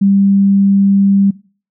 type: tone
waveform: sine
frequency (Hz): 197.5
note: G3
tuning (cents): +13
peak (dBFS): -7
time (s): 0.01-1.31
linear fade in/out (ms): 10
effects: noise-tail reverb RT60 0.4 s tail -21 dB re dry